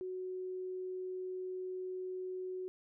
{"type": "tone", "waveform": "sine", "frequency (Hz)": 370, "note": "F#4", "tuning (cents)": 0, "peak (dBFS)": -38, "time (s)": [0.01, 2.68], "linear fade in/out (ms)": 0, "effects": []}